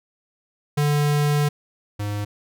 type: tone pair in turn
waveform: square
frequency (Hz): 146.83 / 103.27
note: D3 / G#2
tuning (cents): 0 / -9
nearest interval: tritone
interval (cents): 609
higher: first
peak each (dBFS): -18 / -25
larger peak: first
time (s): 0.77-1.49 / 1.99-2.25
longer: first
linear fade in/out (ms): 10
effects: none